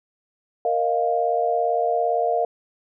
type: chord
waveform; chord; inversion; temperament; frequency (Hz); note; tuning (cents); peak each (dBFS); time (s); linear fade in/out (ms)
sine; Bb suspended fourth; none; just; 466.2 / 621.6 / 699.2; Bb4 / Eb5 / F5; 0 / -2 / +2; -24 / -25 / -21; 0.65-2.45; 2
effects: none